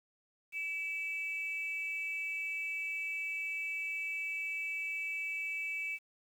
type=tone pair together; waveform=sine; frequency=2301 / 2637 Hz; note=D7 / E7; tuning=-36 / 0 cents; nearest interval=major second; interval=236 cents; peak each=-36 / -38 dBFS; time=0.52-5.99 s; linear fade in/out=50 ms; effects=tanh soft clip ceiling -28 dBFS + 10-bit